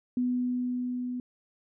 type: tone with level ramp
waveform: sine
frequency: 248.3 Hz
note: B3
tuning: 9 cents sharp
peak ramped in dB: -24 to -31 dBFS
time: 0.17-1.2 s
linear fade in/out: 2 ms
effects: none